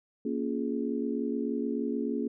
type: chord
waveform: sine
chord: Bb minor seventh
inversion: none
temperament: just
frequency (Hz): 233.1 / 279.7 / 349.6 / 419.5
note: Bb3 / Db4 / F4 / Ab4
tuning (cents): 0 / +16 / +2 / +17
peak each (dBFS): -32 / -33 / -37 / -35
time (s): 0.25-2.28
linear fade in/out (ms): 5
effects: none